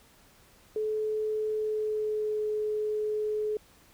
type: tone with pitch glide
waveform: sine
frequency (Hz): 430.8 to 425.9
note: A4 to G#4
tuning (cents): -37 to +44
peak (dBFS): -27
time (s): 0.76-3.57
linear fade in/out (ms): 2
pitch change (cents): -19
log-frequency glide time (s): 1.52-2.42
effects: pink hiss -59 dBFS RMS until 3.93 s